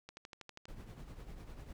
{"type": "click train", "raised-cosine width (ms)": 0.2, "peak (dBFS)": -31, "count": 8, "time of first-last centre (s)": [0.09, 0.655], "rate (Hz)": 12.4}
{"type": "noise with tremolo", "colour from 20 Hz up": "brown", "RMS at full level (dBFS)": -46, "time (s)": [0.68, 1.73], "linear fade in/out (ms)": 5, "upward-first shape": "triangle", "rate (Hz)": 10, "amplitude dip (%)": 65}
{"effects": []}